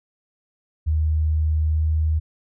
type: tone with pitch glide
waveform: sine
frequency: 77.78 to 78.32 Hz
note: D#2 to D#2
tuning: 0 to +12 cents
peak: -17 dBFS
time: 0.86-2.2 s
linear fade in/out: 20 ms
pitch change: +12 cents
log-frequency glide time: 1.68-1.85 s
effects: none